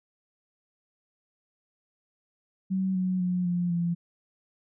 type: tone with pitch steps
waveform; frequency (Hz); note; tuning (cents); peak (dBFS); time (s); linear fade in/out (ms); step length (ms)
sine; 189.4 / 184.75 / 180.22 / 175.8 / 171.49; F#3 / F#3 / F#3 / F3 / F3; +41 / -2 / -45 / +12 / -31; -24; 2.7-3.95; 20; 250
effects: none